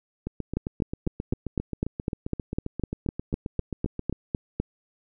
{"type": "two click trains", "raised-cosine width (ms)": 3, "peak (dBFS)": [-17, -12], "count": [30, 17], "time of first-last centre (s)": [[0.27, 4.126], [0.57, 4.6]], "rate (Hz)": [7.52, 3.97], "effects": []}